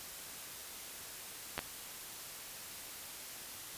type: clicks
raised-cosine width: 0.3 ms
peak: -19 dBFS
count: 2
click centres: 1.579 / 1.591 s
effects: white hiss -47 dBFS RMS until 3.77 s + resampled to 32000 Hz